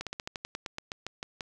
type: slowing click train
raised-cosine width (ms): 0.2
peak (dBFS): -18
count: 14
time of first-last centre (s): 0.01-1.408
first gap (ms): 57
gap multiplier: 1.1
effects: none